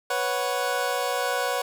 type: chord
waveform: 25% pulse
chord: B suspended second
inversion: none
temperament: equal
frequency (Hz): 493.9 / 554.4 / 740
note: B4 / C#5 / F#5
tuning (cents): 0 / 0 / 0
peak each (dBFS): -25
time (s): 0.1-1.62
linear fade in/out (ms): 5
effects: 9-bit